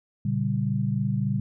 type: chord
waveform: sine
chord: G diminished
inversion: first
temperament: just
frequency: 117.6 / 141.12 / 196 Hz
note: Bb2 / Db3 / G3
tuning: +16 / +31 / 0 cents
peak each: -27 dBFS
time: 0.25-1.4 s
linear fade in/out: 5 ms
effects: none